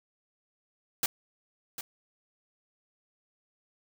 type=noise with echo; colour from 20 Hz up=white; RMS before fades=-27 dBFS; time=1.03-1.06 s; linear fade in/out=2 ms; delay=750 ms; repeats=1; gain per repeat=-11 dB; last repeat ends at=1.81 s; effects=none